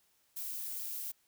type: noise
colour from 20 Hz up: violet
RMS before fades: -40 dBFS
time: 0.36-1.12 s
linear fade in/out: 10 ms
effects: white hiss -72 dBFS RMS until 1.27 s